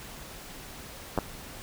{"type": "clicks", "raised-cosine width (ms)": 1, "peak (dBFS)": -12, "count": 2, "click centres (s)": [1.177, 1.187], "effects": ["pink hiss -44 dBFS RMS until 1.62 s"]}